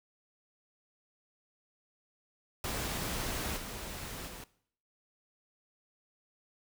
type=noise with level steps; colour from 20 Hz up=pink; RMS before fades=-36 / -42 / -46 dBFS; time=2.64-4.44 s; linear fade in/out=2 ms; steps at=3.56 / 4.27 s; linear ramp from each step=20 ms; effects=noise-tail reverb RT60 0.6 s tail -19 dB re dry